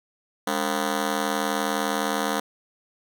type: ring-modulated tone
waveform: 10% pulse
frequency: 247.9 Hz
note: B3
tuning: 7 cents sharp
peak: -12 dBFS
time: 0.47-2.4 s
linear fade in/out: 5 ms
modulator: 39.9 Hz
effects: none

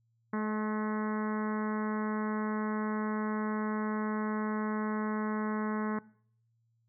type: harmonic tone with a mistuned harmonic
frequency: 214.5 Hz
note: A3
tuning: 44 cents flat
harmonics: 1 / 2 / 3 / 4 / 5 / 6 / 7 / 8 / 9 / 10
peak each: -31 / -39 / -46 / -44 / -40 / -46 / -45 / -48 / -49 / -56 dBFS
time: 0.33-5.99 s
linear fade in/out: 5 ms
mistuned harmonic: 3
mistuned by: -19 cents
effects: noise-tail reverb RT60 0.6 s tail -22 dB re dry + added 115 Hz sine -70 dBFS peak until 6.88 s

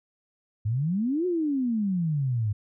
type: exponential two-way sweep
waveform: sine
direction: up then down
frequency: 100.6 to 370 to 100.6 Hz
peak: -23 dBFS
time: 0.65-2.53 s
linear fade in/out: 10 ms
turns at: 1.26 s
effects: none

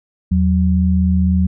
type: tone pair together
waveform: sine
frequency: 80.99 / 185 Hz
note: E2 / F#3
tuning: -30 / 0 cents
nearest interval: octave + major second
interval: 1430 cents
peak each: -14 dBFS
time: 0.31-1.47 s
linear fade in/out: 10 ms
effects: none

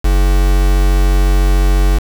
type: tone with quantisation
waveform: triangle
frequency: 46.97 Hz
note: F#1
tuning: 27 cents sharp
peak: -6 dBFS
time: 0.04-1.99 s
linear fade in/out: 10 ms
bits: 3
effects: none

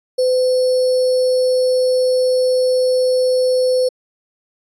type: tone with sample-and-hold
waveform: sine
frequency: 508 Hz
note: B4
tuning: 49 cents sharp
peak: -12 dBFS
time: 0.18-3.89 s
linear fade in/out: 10 ms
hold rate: 4900 Hz
effects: resampled to 22050 Hz

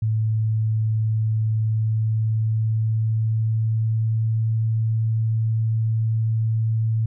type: tone with pitch glide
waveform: sine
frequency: 109.8 to 111.59 Hz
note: A2 to A2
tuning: -3 to +25 cents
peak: -18 dBFS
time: 0.02-7.06 s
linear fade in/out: 5 ms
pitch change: +28 cents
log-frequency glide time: 1.65-4.46 s
effects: none

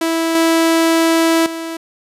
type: tone with level steps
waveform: sawtooth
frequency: 328.3 Hz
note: E4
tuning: 7 cents flat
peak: -11 / -7 / -19 dBFS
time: 0.01-1.77 s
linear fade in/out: 5 ms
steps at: 0.35 / 1.46 s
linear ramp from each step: 2 ms
effects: resampled to 32000 Hz

